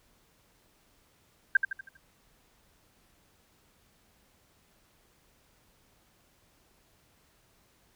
sine tone with echo, 1586 Hz, G6, 20 cents sharp, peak -16 dBFS, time 1.55-1.57 s, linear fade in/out 5 ms, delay 80 ms, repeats 5, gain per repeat -7 dB, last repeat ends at 1.97 s, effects pink hiss -66 dBFS RMS until 7.95 s

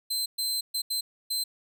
sawtooth tone bursts at uneven times, 4100 Hz, C8, 36 cents flat, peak -24 dBFS, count 5, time 0.1-0.26 / 0.38-0.61 / 0.74-0.82 / 0.9-1.01 / 1.3-1.44 s, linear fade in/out 10 ms, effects none

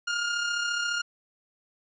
sawtooth tone with amplitude modulation, 1414 Hz, F6, 21 cents sharp, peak -21 dBFS, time 0.07-1.02 s, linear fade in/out 10 ms, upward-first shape sine, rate 34.5 Hz, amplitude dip 40%, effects resampled to 16000 Hz

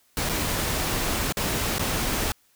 pink noise with dropouts, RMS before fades -26 dBFS, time 0.17-2.32 s, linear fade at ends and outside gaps 1 ms, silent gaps 0.291-0.295 / 1.324-1.37 / 1.784-1.794 s, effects white hiss -63 dBFS RMS until 2.55 s

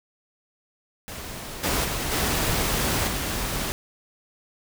pink noise with level steps, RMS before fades -36 / -24 / -28 / -24 / -28 dBFS, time 1.08-3.72 s, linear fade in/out 0 ms, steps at 1.63 / 1.84 / 2.11 / 3.07 s, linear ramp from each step 10 ms, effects none

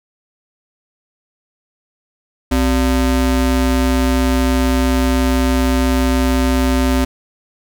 square ring-modulated tone, 160.6 Hz, E3, 45 cents flat, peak -10 dBFS, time 2.51-7.05 s, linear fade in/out 10 ms, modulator 98.5 Hz, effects none

